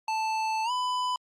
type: tone with pitch glide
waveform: square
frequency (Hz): 880 to 999.2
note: A5 to B5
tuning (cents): 0 to +20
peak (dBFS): -27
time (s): 0.08-1.16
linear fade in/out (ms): 2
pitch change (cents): +220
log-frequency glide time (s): 0.64-0.71
effects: low-pass 6000 Hz 12 dB/octave + Opus 48 kbps